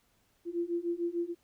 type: beating tone pair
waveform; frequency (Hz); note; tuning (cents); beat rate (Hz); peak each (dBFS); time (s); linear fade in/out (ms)
sine; 340 / 346.7; F4 / F4; -46 / -13; 6.7; -34 / -33; 0.45-1.35; 50
effects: pink hiss -71 dBFS RMS until 1.43 s